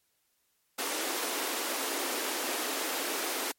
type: high-pass noise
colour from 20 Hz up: pink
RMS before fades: -33 dBFS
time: 0.78-3.52 s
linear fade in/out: 10 ms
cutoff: 270 Hz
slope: 48 dB/octave
effects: white hiss -74 dBFS RMS until 3.58 s + MP3 64 kbps